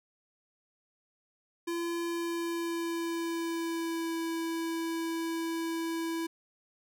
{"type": "tone with pitch glide", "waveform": "square", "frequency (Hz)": [340, 330.1], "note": ["F4", "E4"], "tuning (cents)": [-46, 2], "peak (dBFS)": -32, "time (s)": [1.67, 6.27], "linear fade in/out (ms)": 10, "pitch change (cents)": -52, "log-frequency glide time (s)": [2.05, 4.19], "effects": []}